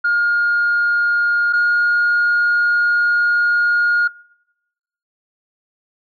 sine tone pair in turn, 1420 / 1427.2 Hz, F6 / F6, +28 / +37 cents, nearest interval unison, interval 9 cents, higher second, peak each -12 / -10 dBFS, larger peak second, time 0.04-1.53 / 1.53-4.08 s, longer second, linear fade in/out 10 ms, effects noise-tail reverb RT60 1.0 s tail -26 dB re dry + tanh soft clip ceiling -10 dBFS

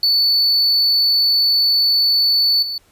triangle tone with level steps, 4475 Hz, C#8, 16 cents sharp, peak -11 / -21 dBFS, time 0.03-2.78 s, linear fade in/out 2 ms, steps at 2.62 s, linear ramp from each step 10 ms, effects pink hiss -55 dBFS RMS until 2.91 s + resampled to 32000 Hz

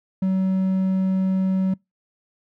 triangle tone, 189.1 Hz, F#3, 38 cents sharp, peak -16 dBFS, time 0.22-1.74 s, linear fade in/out 5 ms, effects noise-tail reverb RT60 0.2 s tail -26 dB re dry

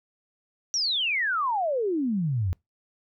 sine exponential sweep, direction down, 5920 to 82.8 Hz, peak -23 dBFS, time 0.74-2.53 s, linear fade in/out 0 ms, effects noise-tail reverb RT60 0.2 s tail -26 dB re dry

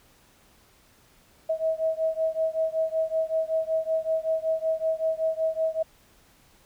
sine beating tone pair, 640 / 645.3 Hz, D#5 / E5, +49 / -37 cents, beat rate 5.3 Hz, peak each -26 / -27 dBFS, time 1.49-5.83 s, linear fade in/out 10 ms, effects pink hiss -59 dBFS RMS until 6.65 s

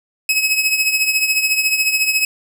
sawtooth tone with tremolo, 2561 Hz, D#7, 49 cents sharp, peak -8 dBFS, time 0.29-2.25 s, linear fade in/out 2 ms, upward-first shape triangle, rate 14 Hz, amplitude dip 70%, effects none

